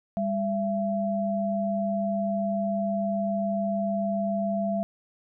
sine tone pair together, 200.1 / 673 Hz, G3 / E5, +36 / +36 cents, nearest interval octave + major sixth, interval 2100 cents, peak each -27 dBFS, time 0.17-4.83 s, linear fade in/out 0 ms, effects none

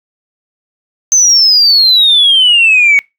sine exponential sweep, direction down, 6272 to 2217 Hz, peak -3 dBFS, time 1.12-2.99 s, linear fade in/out 0 ms, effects noise-tail reverb RT60 0.2 s tail -24 dB re dry + tanh soft clip ceiling 0 dBFS

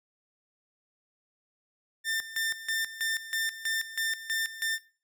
sawtooth tone with tremolo, 1795 Hz, A6, 34 cents sharp, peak -24 dBFS, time 2.04-4.79 s, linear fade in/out 50 ms, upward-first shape square, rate 3.1 Hz, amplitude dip 80%, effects noise-tail reverb RT60 0.4 s tail -20 dB re dry

